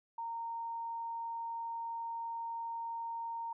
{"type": "tone", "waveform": "sine", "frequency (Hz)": 923, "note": "A#5", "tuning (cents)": -17, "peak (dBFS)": -37, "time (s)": [0.18, 3.53], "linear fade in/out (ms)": 5, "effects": []}